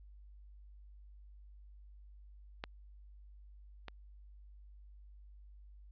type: clicks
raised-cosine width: 0.3 ms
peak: -23 / -28 dBFS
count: 2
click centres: 2.639 / 3.883 s
effects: added 50 Hz sine -53 dBFS peak until 5.91 s + resampled to 11025 Hz